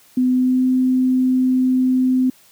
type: tone with pitch glide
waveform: sine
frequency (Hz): 253.1 to 256.5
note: B3 to C4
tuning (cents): +43 to -34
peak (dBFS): -13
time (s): 0.17-2.3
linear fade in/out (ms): 5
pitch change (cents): +23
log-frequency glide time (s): 0.28-0.65
effects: white hiss -51 dBFS RMS until 2.51 s + high-pass 60 Hz 12 dB/octave